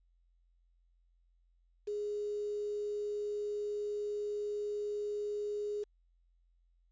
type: tone with quantisation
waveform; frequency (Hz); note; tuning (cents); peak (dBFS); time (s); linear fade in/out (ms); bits
sine; 415.3; G#4; 0; -34; 1.87-5.84; 10; 9
effects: added 43 Hz sine -67 dBFS peak until 6.91 s + resampled to 16000 Hz